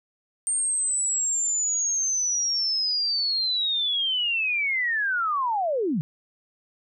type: linear sweep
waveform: sine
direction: down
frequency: 8740 to 135.9 Hz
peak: -22 dBFS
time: 0.47-6.01 s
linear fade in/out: 0 ms
effects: none